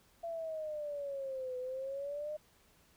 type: exponential two-way sweep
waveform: sine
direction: down then up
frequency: 679 to 501 to 613 Hz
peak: -37 dBFS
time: 0.23-2.37 s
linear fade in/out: 10 ms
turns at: 1.58 s
effects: pink hiss -67 dBFS RMS until 2.96 s